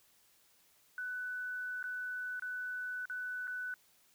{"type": "tone with dropouts", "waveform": "sine", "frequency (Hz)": 1493, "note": "F#6", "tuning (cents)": 15, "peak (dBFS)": -37, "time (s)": [0.98, 3.74], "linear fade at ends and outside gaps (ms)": 1, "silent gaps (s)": [[1.828, 1.84], [2.396, 2.422], [3.055, 3.098], [3.472, 3.478]], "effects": ["white hiss -68 dBFS RMS until 4.14 s"]}